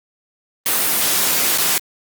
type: noise with dropouts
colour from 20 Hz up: white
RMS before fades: -17 dBFS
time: 0.66-1.78 s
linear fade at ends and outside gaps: 1 ms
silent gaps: 1.577-1.583 s
effects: high-pass 150 Hz 12 dB/octave + Opus 32 kbps